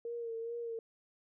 sine tone with vibrato, 462.9 Hz, A#4, 12 cents flat, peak -37 dBFS, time 0.05-0.79 s, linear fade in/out 2 ms, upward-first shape sine, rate 2.4 Hz, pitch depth 37 cents each way, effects none

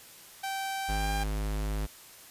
sawtooth tone with pitch glide, 777 to 796.5 Hz, G5 to G5, -16 to +27 cents, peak -28 dBFS, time 0.43-1.24 s, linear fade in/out 10 ms, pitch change +43 cents, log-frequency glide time 0.83-1.1 s
square tone, 51.91 Hz, G#1, in tune, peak -30 dBFS, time 0.88-1.87 s, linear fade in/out 20 ms
effects white hiss -51 dBFS RMS until 2.3 s + resampled to 32000 Hz

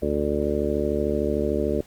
harmonic tone, 73.42 Hz, D2, in tune, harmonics 1 / 2 / 3 / 4 / 5 / 6 / 7 / 8, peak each -30 / -37 / -29 / -30 / -27 / -27 / -38 / -29 dBFS, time 0.02-1.81 s, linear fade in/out 5 ms, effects pink hiss -53 dBFS RMS until 1.86 s + Opus 32 kbps

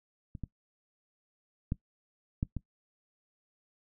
clicks, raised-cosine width 5 ms, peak -30 / -24 / -18 / -17 / -22 dBFS, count 5, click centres 0.352 / 0.437 / 1.721 / 2.429 / 2.567 s, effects noise-tail reverb RT60 0.1 s tail -20 dB re dry

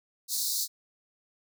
pink high-pass noise, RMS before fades -30 dBFS, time 0.28-0.68 s, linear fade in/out 50 ms, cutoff 3900 Hz, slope 96 dB/octave, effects none

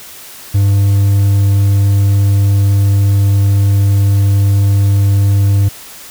triangle tone, 99.8 Hz, G2, 32 cents sharp, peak -5 dBFS, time 0.54-5.69 s, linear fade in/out 10 ms, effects white hiss -33 dBFS RMS until 6.1 s

